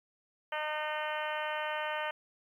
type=harmonic tone; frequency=304.9 Hz; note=D#4; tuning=35 cents flat; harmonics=2 / 3 / 4 / 5 / 6 / 7 / 8 / 9 / 10; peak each=-38 / -38 / -42 / -41 / -41 / -46 / -47 / -47 / -45 dBFS; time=0.52-2.11 s; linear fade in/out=5 ms; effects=11-bit